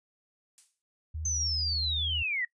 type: noise with exponential decay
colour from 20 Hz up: violet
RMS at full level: -45 dBFS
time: 0.58-0.82 s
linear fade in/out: 0 ms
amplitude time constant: 51 ms
type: tone with vibrato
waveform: sine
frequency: 78.2 Hz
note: D#2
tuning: 9 cents sharp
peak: -33 dBFS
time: 1.14-2.23 s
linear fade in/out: 10 ms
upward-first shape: triangle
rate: 2.4 Hz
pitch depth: 20 cents each way
type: linear sweep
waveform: sine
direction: down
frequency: 6272 to 1864.7 Hz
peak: -28 dBFS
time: 1.25-2.45 s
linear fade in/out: 5 ms
effects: noise-tail reverb RT60 0.1 s tail -21 dB re dry + resampled to 22050 Hz